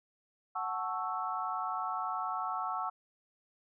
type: chord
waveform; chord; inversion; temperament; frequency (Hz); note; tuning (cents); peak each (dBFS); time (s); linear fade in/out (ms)
sine; F# minor seventh; none; equal; 740 / 880 / 1108.7 / 1318.5; F#5 / A5 / C#6 / E6; 0 / 0 / 0 / 0; -38 / -40 / -38 / -37; 0.55-2.9; 10
effects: none